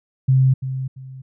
sine tone with echo, 131.6 Hz, C3, 10 cents sharp, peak -11 dBFS, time 0.28-0.54 s, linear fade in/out 10 ms, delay 340 ms, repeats 2, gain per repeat -11 dB, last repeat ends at 1.22 s, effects none

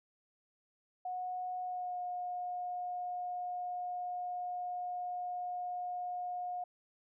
sine tone with pitch glide, 730 to 718.3 Hz, F#5 to F5, -24 to +48 cents, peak -36 dBFS, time 1.05-6.64 s, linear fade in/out 5 ms, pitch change -28 cents, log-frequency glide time 1.62-2 s, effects none

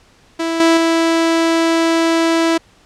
sawtooth tone with level steps, 329.6 Hz, E4, in tune, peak -13 / -5 / -8 dBFS, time 0.39-2.58 s, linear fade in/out 10 ms, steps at 0.6 / 0.77 s, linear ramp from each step 2 ms, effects pink hiss -50 dBFS RMS until 2.85 s + low-pass 7000 Hz 12 dB/octave

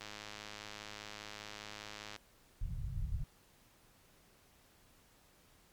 click train, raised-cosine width 0.2 ms, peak -28 dBFS, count 227, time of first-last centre 0.01-2.162 s, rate 105 Hz
pink low-pass noise, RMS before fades -38 dBFS, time 2.61-3.24 s, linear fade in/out 5 ms, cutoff 150 Hz, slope 48 dB/octave
effects pink hiss -66 dBFS RMS until 5.72 s + MP3 96 kbps

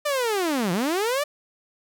sawtooth linear two-way sweep, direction down then up, 604 to 164.81 to 604 Hz, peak -18 dBFS, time 0.05-1.24 s, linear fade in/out 10 ms, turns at 0.72 s, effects none

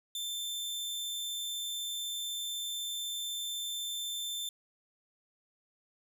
sawtooth tone, 3552 Hz, A7, 16 cents sharp, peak -32 dBFS, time 0.15-4.49 s, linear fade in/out 2 ms, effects none

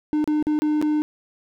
triangle tone with dropouts, 302.5 Hz, D#4, 49 cents flat, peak -16 dBFS, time 0.13-1.02 s, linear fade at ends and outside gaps 0 ms, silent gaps 0.242-0.276 / 0.426-0.469 / 0.59-0.62 / 0.815-0.825 s, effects none

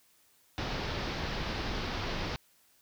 pink low-pass noise, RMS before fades -35 dBFS, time 0.58-2.36 s, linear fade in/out 0 ms, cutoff 5300 Hz, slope 48 dB/octave, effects white hiss -66 dBFS RMS until 2.81 s

